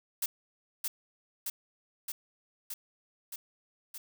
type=noise with echo; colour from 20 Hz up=blue; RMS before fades=-31 dBFS; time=0.22-0.26 s; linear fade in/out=5 ms; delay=620 ms; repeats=6; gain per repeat=-2 dB; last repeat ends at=3.98 s; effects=none